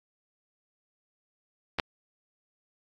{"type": "clicks", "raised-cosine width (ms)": 0.3, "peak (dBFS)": [-14, -9], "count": 2, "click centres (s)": [1.787, 1.798], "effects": ["AAC 64 kbps"]}